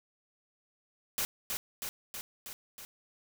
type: noise with echo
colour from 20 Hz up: white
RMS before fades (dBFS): -32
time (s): 1.18-1.25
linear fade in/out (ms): 0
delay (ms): 320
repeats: 5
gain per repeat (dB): -3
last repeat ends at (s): 2.85
effects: none